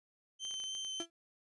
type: tone with vibrato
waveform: 30% pulse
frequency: 3100 Hz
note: G7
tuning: 20 cents flat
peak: -36 dBFS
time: 0.39-1.06 s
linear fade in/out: 50 ms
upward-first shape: sine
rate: 3.2 Hz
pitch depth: 11 cents each way
type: clicks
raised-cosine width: 0.2 ms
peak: -36 dBFS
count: 8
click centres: 0.451 / 0.51 / 0.541 / 0.601 / 0.639 / 0.751 / 0.848 / 1.021 s
type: tone with exponential decay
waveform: 35% pulse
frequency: 336.3 Hz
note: E4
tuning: 35 cents sharp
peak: -34 dBFS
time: 1-1.1 s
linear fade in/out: 1 ms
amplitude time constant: 21 ms
effects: resampled to 24000 Hz